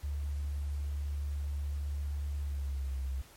sine tone with pitch glide, 72 to 66.41 Hz, D2 to C2, -34 to +26 cents, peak -32 dBFS, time 0.03-3.22 s, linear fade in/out 10 ms, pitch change -140 cents, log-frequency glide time 2.41-2.97 s, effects pink hiss -57 dBFS RMS until 3.36 s + MP3 64 kbps

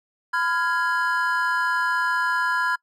triangle chord, F diminished, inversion second, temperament equal with one note detuned, 1006.8 / 1396.9 / 1661.2 Hz, Cb6 / F6 / Ab6, +33 / 0 / 0 cents, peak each -23 dBFS, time 0.33-2.76 s, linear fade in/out 10 ms, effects noise-tail reverb RT60 0.1 s tail -25 dB re dry

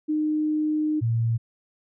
sine tone pair in turn, 306.1 / 114.99 Hz, D#4 / A#2, -28 / -23 cents, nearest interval octave + perfect fourth, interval 1695 cents, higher first, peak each -21 / -20 dBFS, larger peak second, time 0.08-1.01 / 1.01-1.38 s, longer first, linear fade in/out 20 ms, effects none

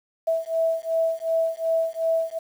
sine beating tone pair, 653 / 655.7 Hz, E5 / E5, -17 / -9 cents, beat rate 2.7 Hz, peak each -24 dBFS, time 0.27-2.39 s, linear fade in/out 10 ms, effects 8-bit

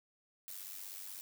blue noise with amplitude modulation, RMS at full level -44 dBFS, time 0.48-1.21 s, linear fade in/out 0 ms, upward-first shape sine, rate 96.2 Hz, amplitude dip 65%, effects none

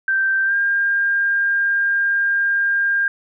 sine tone with pitch glide, 1565 to 1604.4 Hz, G6 to G6, -3 to +40 cents, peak -15 dBFS, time 0.08-3.08 s, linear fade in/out 2 ms, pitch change +43 cents, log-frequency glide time 0.45-0.54 s, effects none

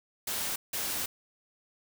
white noise bursts at uneven times, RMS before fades -33 dBFS, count 2, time 0.27-0.56 / 0.73-1.06 s, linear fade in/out 5 ms, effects none

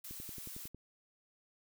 blue noise, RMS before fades -47 dBFS, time 0.04-0.68 s, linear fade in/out 5 ms
click train, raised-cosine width 3 ms, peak -36 dBFS, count 8, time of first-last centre 0.11-0.746 s, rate 11 Hz
effects none

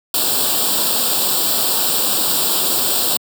white noise with comb filter, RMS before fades -17 dBFS, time 0.14-3.17 s, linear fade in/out 2 ms, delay 0.24 ms, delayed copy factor +0.85, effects high-pass 200 Hz 12 dB/octave

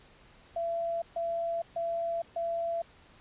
sine tone bursts, 674 Hz, E5, 38 cents sharp, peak -29 dBFS, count 4, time 0.56-2.82 s, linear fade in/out 5 ms, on 460 ms, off 140 ms, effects pink hiss -58 dBFS RMS until 3.2 s + resampled to 8000 Hz

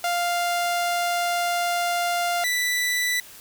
sawtooth tone pair in turn, 698.5 / 1976.8 Hz, F5 / B6, 0 / +1 cents, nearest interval octave + tritone, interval 1801 cents, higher second, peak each -18 dBFS, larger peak neither, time 0.04-2.44 / 2.44-3.2 s, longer first, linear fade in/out 2 ms, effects white hiss -45 dBFS RMS until 3.4 s

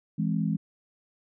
sine chord, E augmented, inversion none, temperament equal, 164.81 / 207.7 / 261.6 Hz, E3 / G#3 / B#3, 0 / 0 / 0 cents, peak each -27 / -28 / -33 dBFS, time 0.18-0.57 s, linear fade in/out 10 ms, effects none

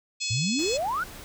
harmonic tone, 854 Hz, G#5, 48 cents sharp, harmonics 3 / 4 / 5 / 6 / 7 / 8 / 9, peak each -33 / -36 / -33 / -36 / -38 / -37 / -36 dBFS, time 0.2-0.78 s, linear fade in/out 20 ms
sine exponential sweep, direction up, 102.1 to 1541 Hz, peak -25 dBFS, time 0.3-1.04 s, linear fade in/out 10 ms
pink noise, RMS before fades -43 dBFS, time 0.59-1.24 s, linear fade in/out 0 ms
effects none

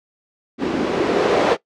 violet noise with low-pass filter sweep, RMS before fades -18 dBFS, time 0.58-1.57 s, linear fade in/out 50 ms, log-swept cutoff 270 to 500 Hz, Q 2.4, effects noise-tail reverb RT60 0.1 s tail -18 dB re dry + low-pass 5000 Hz 12 dB/octave

